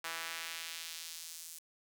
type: tone with high-pass filter sweep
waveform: sawtooth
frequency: 164.81 Hz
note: E3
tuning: in tune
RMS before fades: -44 dBFS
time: 0.04-1.59 s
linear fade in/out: 5 ms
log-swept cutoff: 1300 to 7800 Hz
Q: 0.95
effects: 10-bit